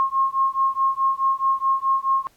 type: beating tone pair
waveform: sine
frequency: 1073 / 1077.7 Hz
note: C6 / C#6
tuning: +43 / -49 cents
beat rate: 4.7 Hz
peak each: -21 dBFS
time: 0-2.27 s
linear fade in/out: 0 ms
effects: pink hiss -59 dBFS RMS until 2.36 s + AAC 64 kbps